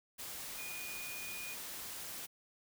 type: tone in noise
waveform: sine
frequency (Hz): 2453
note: D#7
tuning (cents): -25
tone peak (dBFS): -45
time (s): 0.57-1.55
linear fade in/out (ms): 20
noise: white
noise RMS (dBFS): -45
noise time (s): 0.18-2.27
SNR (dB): -3
effects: none